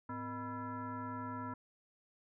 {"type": "tone with frequency modulation", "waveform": "sine", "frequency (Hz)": 619, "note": "D#5", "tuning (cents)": -9, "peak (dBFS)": -39, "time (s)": [0.09, 1.54], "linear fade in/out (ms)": 5, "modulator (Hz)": 363, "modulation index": 2.1, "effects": []}